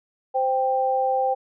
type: tone pair together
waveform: sine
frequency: 520 / 787 Hz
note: C5 / G5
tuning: -11 / +7 cents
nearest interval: perfect fifth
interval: 718 cents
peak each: -23 / -21 dBFS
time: 0.34-1.35 s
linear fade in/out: 20 ms
effects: none